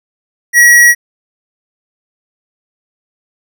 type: tone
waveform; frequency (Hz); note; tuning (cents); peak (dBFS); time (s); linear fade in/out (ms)
square; 1915; A#6; +46; -3; 0.53-0.95; 50
effects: none